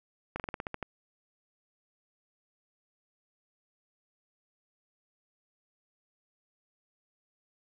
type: slowing click train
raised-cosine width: 0.5 ms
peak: -20 dBFS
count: 9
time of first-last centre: 0.36-0.827 s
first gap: 38 ms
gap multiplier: 1.12
effects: none